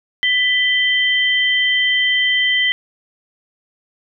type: tone pair together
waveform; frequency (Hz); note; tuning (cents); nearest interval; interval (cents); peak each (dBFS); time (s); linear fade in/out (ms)
sine; 1990 / 3116; B6 / G7; +13 / -11; minor sixth; 776; -15 / -17; 0.23-2.72; 0
effects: none